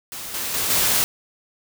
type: noise with level steps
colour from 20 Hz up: white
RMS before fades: -33 / -27 / -23 / -19 dBFS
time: 0.12-1.04 s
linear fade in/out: 0 ms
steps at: 0.34 / 0.54 / 0.7 s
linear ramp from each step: 2 ms
effects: none